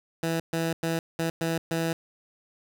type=tone bursts at uneven times; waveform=15% pulse; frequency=164.6 Hz; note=E3; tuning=2 cents flat; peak=-19 dBFS; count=6; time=0.23-0.4 / 0.53-0.73 / 0.83-0.99 / 1.19-1.3 / 1.41-1.58 / 1.71-1.93 s; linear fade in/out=2 ms; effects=none